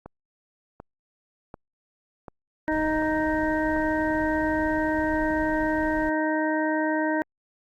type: click train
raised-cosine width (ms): 1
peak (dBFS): -24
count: 6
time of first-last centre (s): 0.06-3.764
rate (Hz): 1.35
type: harmonic tone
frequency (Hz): 311.1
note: D#4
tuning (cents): 0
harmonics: 1 / 2 / 3 / 5 / 6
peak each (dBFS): -25 / -28 / -30 / -32 / -33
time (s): 2.68-7.22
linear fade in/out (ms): 0
type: noise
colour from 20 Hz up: brown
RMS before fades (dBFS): -38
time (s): 2.71-6.1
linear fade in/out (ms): 10
effects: Opus 48 kbps